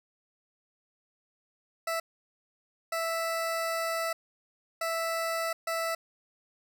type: tone bursts at uneven times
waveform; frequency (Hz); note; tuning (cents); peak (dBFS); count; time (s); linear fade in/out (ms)
20% pulse; 659.3; E5; 0; -24; 4; 1.87-2 / 2.92-4.13 / 4.81-5.53 / 5.67-5.95; 5
effects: none